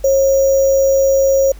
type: tone with sample-and-hold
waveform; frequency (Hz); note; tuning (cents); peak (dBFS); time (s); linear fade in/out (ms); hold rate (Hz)
sine; 542; C#5; -39; -9; 0.04-1.52; 5; 6300
effects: added 50 Hz sine -32 dBFS peak until 1.59 s + pink hiss -46 dBFS RMS until 1.59 s